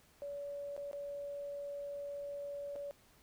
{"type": "tone with dropouts", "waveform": "sine", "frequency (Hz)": 570, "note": "C#5", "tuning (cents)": 48, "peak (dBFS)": -40, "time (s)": [0.22, 2.91], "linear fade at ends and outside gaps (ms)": 0, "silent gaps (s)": [[0.765, 0.777], [0.913, 0.931], [2.756, 2.761]], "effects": ["pink hiss -66 dBFS RMS until 3.22 s"]}